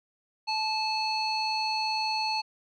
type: tone with low-pass filter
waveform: square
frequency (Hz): 871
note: A5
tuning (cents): -18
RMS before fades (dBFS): -29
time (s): 0.47-2.42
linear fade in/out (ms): 20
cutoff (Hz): 4000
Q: 9.4
effects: none